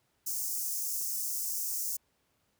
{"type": "high-pass noise", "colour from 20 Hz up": "white", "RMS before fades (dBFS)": -34, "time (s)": [0.26, 1.97], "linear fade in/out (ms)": 10, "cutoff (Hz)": 5400, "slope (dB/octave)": 48, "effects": ["pink hiss -74 dBFS RMS until 2.59 s", "high-pass 60 Hz 12 dB/octave"]}